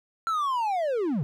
triangle linear sweep, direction down, 1365 to 123.47 Hz, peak -22 dBFS, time 0.27-1.23 s, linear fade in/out 0 ms, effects none

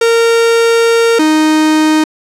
45% pulse tone pair in turn, 461.3 / 310.5 Hz, A#4 / D#4, -18 / -3 cents, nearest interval perfect fifth, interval 685 cents, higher first, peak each -7 dBFS, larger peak neither, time 0.01-1.19 / 1.19-2.04 s, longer first, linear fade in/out 5 ms, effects low-pass 9000 Hz 12 dB/octave

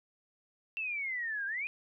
sine exponential two-way sweep, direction down then up, 2708 to 1568 to 2515 Hz, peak -33 dBFS, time 0.77-1.67 s, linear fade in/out 0 ms, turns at 1.46 s, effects none

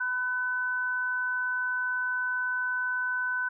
sine tone pair together, 1003.3 / 1508 Hz, B5 / F#6, +27 / +32 cents, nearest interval perfect fifth, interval 705 cents, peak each -36 / -27 dBFS, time 0-3.49 s, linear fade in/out 10 ms, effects none

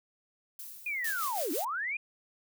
violet noise with exponential decay, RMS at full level -42 dBFS, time 0.59-1.79 s, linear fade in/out 2 ms, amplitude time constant 260 ms
sine linear two-way sweep, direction down then up, 2489 to 265.4 to 2489 Hz, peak -31 dBFS, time 0.86-1.97 s, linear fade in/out 5 ms, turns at 1.52 s
blue noise with tremolo, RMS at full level -35 dBFS, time 1.04-1.65 s, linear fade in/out 5 ms, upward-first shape sine, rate 6.1 Hz, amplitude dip 55%
effects none

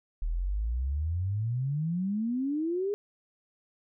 sine exponential sweep, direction up, 37.89 to 418.1 Hz, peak -27 dBFS, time 0.22-2.94 s, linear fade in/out 0 ms, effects none

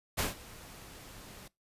pink noise with ADSR envelope, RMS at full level -29 dBFS, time 0.17-1.48 s, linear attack 21 ms, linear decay 150 ms, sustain -21 dB, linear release 6 ms, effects noise-tail reverb RT60 0.2 s tail -22 dB re dry + resampled to 32000 Hz

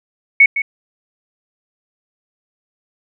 sine tone with echo, 2217 Hz, C#7, in tune, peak -4 dBFS, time 0.4-0.46 s, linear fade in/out 5 ms, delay 160 ms, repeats 1, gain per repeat -11 dB, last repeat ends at 0.62 s, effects none

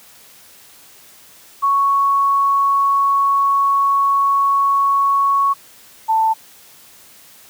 sine tone pair in turn, 1110 / 886.9 Hz, C#6 / A5, +2 / +14 cents, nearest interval major third, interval 388 cents, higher first, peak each -12 dBFS, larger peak neither, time 1.62-5.54 / 6.08-6.34 s, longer first, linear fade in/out 20 ms, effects white hiss -45 dBFS RMS until 7.49 s + high-pass 60 Hz 12 dB/octave

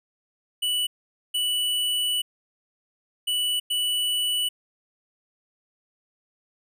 square tone bursts at uneven times, 2960 Hz, F#7, in tune, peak -23 dBFS, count 4, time 0.62-0.87 / 1.34-2.22 / 3.27-3.6 / 3.7-4.49 s, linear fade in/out 10 ms, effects none

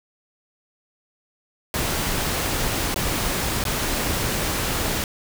pink noise with dropouts, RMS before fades -24 dBFS, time 1.74-5.04 s, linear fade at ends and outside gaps 1 ms, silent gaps 2.943-2.96 / 3.64-3.652 s, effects none

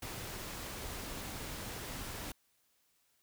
pink noise, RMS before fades -43 dBFS, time 0.02-2.32 s, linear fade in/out 5 ms, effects white hiss -74 dBFS RMS until 3.22 s

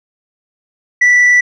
sine tone with frequency modulation, 1966 Hz, B6, 8 cents flat, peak -3 dBFS, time 1.01-1.41 s, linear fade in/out 10 ms, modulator 29.3 Hz, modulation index 0.33, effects tanh soft clip ceiling -5 dBFS

